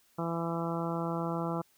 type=harmonic tone; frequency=167.4 Hz; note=E3; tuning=27 cents sharp; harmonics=1 / 2 / 3 / 4 / 5 / 6 / 7 / 8; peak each=-34 / -37 / -39 / -40 / -41 / -42 / -42 / -43 dBFS; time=0.18-1.62 s; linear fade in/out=10 ms; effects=white hiss -67 dBFS RMS until 1.77 s